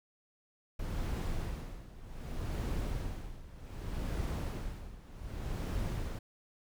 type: noise with tremolo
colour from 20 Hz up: brown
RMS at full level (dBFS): -34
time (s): 0.79-6.19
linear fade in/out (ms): 5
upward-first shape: sine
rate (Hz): 0.65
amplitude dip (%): 85
effects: none